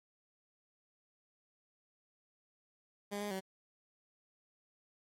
15% pulse tone with pitch steps, 203.6 / 206.3 / 190.3 Hz, G#3 / G#3 / F#3, -34 / -11 / +49 cents, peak -31 dBFS, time 3.11-3.407 s, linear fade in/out 20 ms, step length 99 ms, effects MP3 64 kbps

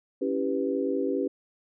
sine chord, C# half-diminished seventh, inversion none, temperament equal with one note detuned, 277.2 / 327.2 / 392 / 493.9 Hz, C#4 / E4 / G4 / B4, 0 / -13 / 0 / 0 cents, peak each -29 / -34 / -29 / -31 dBFS, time 0.21-1.28 s, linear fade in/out 10 ms, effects none

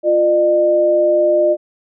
sine tone pair together, 349.2 / 604.9 Hz, F4 / D#5, 0 / -49 cents, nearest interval minor seventh, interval 951 cents, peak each -17 / -11 dBFS, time 0.03-1.57 s, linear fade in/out 50 ms, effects none

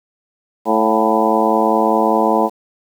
harmonic tone with a mistuned harmonic, 110 Hz, A2, in tune, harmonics 2 / 3 / 4 / 5 / 6 / 7 / 8 / 9, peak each -20 / -20 / -20 / -20 / -20 / -20 / -20 / -20 dBFS, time 0.65-2.5 s, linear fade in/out 50 ms, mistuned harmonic 6, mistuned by +64 cents, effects 7-bit

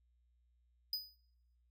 square tone with exponential decay, 4978 Hz, D#8, in tune, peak -33 dBFS, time 0.93-1.16 s, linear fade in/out 2 ms, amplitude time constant 48 ms, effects noise-tail reverb RT60 0.9 s tail -25 dB re dry + added 60 Hz sine -70 dBFS peak until 1.7 s

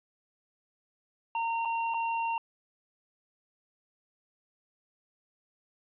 square tone with dropouts, 918 Hz, A#5, 27 cents flat, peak -29 dBFS, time 1.35-2.38 s, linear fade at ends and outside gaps 2 ms, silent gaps 1.651-1.655 / 1.939-1.943 s, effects resampled to 8000 Hz + 11-bit

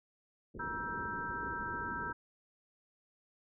white low-pass noise, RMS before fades -46 dBFS, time 0.54-2.13 s, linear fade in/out 10 ms, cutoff 460 Hz, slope 48 dB/octave
sine chord, E diminished, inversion second, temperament equal with one note detuned, 952.5 / 1318.5 / 1568 Hz, Bb5 / E6 / G6, +37 / 0 / 0 cents, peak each -42 / -42 / -40 dBFS, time 0.59-2.13 s, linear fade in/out 10 ms
effects none

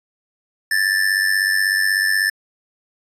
square tone with amplitude modulation, 1760 Hz, A6, in tune, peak -13 dBFS, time 0.71-2.3 s, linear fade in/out 5 ms, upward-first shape sine, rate 96.3 Hz, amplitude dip 70%, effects resampled to 32000 Hz

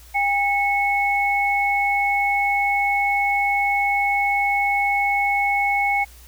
sine tone pair together, 804.8 / 2200 Hz, G5 / C#7, +45 / -14 cents, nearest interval octave + perfect fourth, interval 1741 cents, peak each -20 dBFS, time 0.14-6.05 s, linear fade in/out 20 ms, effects added 60 Hz sine -44 dBFS peak until 6.27 s + white hiss -49 dBFS RMS until 6.27 s

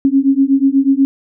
sine beating tone pair, 268.6 / 276.8 Hz, C4 / C#4, +46 / -2 cents, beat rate 8.2 Hz, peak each -12 dBFS, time 0.05-1.05 s, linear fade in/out 0 ms, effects none

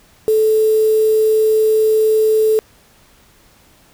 sine tone with quantisation, 435.4 Hz, A4, 18 cents flat, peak -10 dBFS, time 0.28-2.59 s, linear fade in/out 0 ms, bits 5, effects pink hiss -50 dBFS RMS until 3.93 s

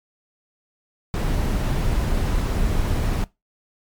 brown noise, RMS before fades -21 dBFS, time 1.14-3.24 s, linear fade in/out 0 ms, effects noise-tail reverb RT60 0.2 s tail -20 dB re dry + MP3 96 kbps

